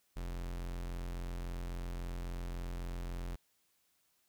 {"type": "tone", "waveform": "45% pulse", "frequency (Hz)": 43.65, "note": "F1", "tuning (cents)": 0, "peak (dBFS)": -38, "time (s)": [0.16, 3.36], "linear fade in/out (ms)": 10, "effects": ["white hiss -75 dBFS RMS until 4.28 s"]}